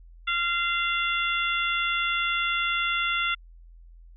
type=harmonic tone; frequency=690 Hz; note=F5; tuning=21 cents flat; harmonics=2 / 3 / 4 / 5; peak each=-27 / -29 / -30 / -31 dBFS; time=0.27-3.35 s; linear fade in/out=10 ms; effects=added 42 Hz sine -46 dBFS peak until 4.16 s